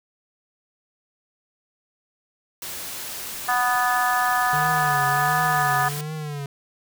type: noise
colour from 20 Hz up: white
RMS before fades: -33 dBFS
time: 2.62-6.01 s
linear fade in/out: 2 ms
type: harmonic tone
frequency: 246.9 Hz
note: B3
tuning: in tune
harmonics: 3 / 4 / 5 / 6 / 7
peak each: -23 / -27 / -24 / -30 / -25 dBFS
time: 3.48-5.89 s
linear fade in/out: 10 ms
type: tone with vibrato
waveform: square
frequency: 146.83 Hz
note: D3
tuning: in tune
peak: -29 dBFS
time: 4.53-6.46 s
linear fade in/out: 2 ms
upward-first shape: triangle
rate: 1.4 Hz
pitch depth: 120 cents each way
effects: none